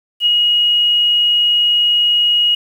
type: tone with ADSR envelope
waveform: sine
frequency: 2890 Hz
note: F#7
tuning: 41 cents flat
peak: -8 dBFS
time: 0.2-2.55 s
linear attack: 63 ms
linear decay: 7 ms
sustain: -2 dB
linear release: 6 ms
effects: 7-bit